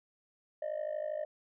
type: tone with amplitude modulation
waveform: sine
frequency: 609 Hz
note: D#5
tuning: 37 cents flat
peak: -28 dBFS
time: 0.62-1.25 s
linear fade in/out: 5 ms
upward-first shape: sine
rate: 52.6 Hz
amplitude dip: 90%
effects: tanh soft clip ceiling -30 dBFS